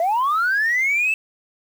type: linear sweep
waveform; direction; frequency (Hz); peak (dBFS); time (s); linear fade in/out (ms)
sine; up; 646 to 2660; -15; 0-1.14; 2
effects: tanh soft clip ceiling -14 dBFS + 7-bit